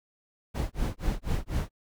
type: noise with tremolo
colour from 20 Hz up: brown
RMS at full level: -26 dBFS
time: 0.54-1.71 s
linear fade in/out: 20 ms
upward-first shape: sine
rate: 4.1 Hz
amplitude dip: 100%
effects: none